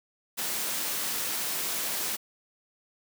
white high-pass noise, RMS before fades -31 dBFS, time 0.37-2.17 s, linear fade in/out 20 ms, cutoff 150 Hz, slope 12 dB/octave, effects none

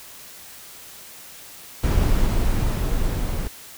brown noise with level ramp, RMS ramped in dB -17 to -24 dBFS, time 1.83-3.48 s, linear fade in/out 10 ms, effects white hiss -42 dBFS RMS until 3.77 s

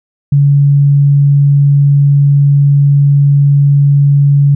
sine tone, 141.9 Hz, C#3, 41 cents sharp, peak -4 dBFS, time 0.32-4.55 s, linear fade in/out 5 ms, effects none

